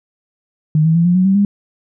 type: tone with pitch steps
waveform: sine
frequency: 154.3 / 161.41 / 168.85 / 176.63 / 184.77 / 193.29 / 202.2 Hz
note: D#3 / E3 / E3 / F3 / F#3 / G3 / G#3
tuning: -14 / -36 / +42 / +20 / -2 / -24 / -46 cents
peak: -9 dBFS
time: 0.75-1.45 s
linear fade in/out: 2 ms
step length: 100 ms
effects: none